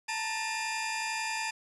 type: tone cluster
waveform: 20% pulse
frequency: 883 / 934 / 2421 Hz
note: A5 / A#5 / D#7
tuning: +6 / +3 / -48 cents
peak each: -29 / -36 / -31 dBFS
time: 0.08-1.51 s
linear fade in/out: 10 ms
effects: resampled to 24000 Hz + 9-bit